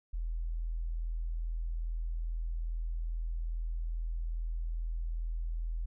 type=tone; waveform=sine; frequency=41.2 Hz; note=E1; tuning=in tune; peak=-32 dBFS; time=0.13-5.86 s; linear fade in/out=10 ms; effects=none